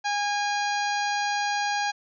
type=harmonic tone with a mistuned harmonic; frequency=819 Hz; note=G#5; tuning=24 cents flat; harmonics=1 / 2 / 3 / 4 / 5 / 6 / 7 / 8; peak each=-26 / -30 / -35 / -39 / -37 / -37 / -41 / -41 dBFS; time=0.04-1.92 s; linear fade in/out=20 ms; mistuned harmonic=6; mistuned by=-35 cents; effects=none